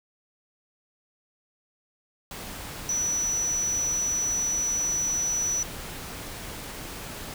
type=tone in noise; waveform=sine; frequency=5920 Hz; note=F#8; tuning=in tune; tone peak=-24 dBFS; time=2.89-5.63 s; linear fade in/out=2 ms; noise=pink; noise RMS=-38 dBFS; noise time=2.31-7.34 s; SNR=+11 dB; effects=none